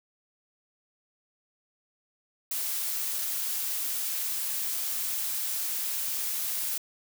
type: noise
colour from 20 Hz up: blue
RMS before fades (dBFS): -31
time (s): 2.51-6.78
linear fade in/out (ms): 5
effects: none